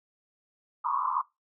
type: band-pass noise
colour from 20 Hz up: pink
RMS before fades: -29 dBFS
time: 0.84-1.22 s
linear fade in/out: 10 ms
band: 940 to 1200 Hz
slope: 96 dB/octave
effects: noise-tail reverb RT60 0.2 s tail -20 dB re dry